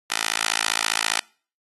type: tone with high-pass filter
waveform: 10% pulse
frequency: 55 Hz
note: A1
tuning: in tune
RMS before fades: -25 dBFS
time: 0.1-1.2 s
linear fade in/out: 5 ms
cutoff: 1600 Hz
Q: 0.63
effects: noise-tail reverb RT60 0.4 s tail -25 dB re dry + AAC 32 kbps